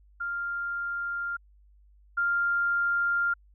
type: tone pair in turn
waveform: sine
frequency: 1396.9 / 1396.9 Hz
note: F6 / F6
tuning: 0 / 0 cents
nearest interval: unison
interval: 0 cents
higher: neither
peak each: -29 / -23 dBFS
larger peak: second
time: 0.2-1.37 / 2.17-3.34 s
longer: neither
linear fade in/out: 10 ms
effects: added 50 Hz sine -55 dBFS peak until 3.54 s